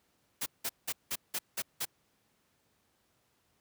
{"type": "noise bursts", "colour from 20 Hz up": "white", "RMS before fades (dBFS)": -34, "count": 7, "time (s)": [0.41, 1.854], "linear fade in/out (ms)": 10, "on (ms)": 52, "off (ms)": 180, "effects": ["pink hiss -73 dBFS RMS until 3.6 s", "high-pass 80 Hz 12 dB/octave"]}